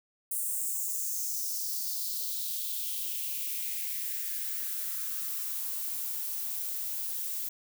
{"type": "noise with high-pass filter sweep", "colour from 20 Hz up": "violet", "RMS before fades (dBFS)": -34, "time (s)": [0.31, 7.49], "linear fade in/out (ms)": 5, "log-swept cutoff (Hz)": [9000, 480], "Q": 3.2, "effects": []}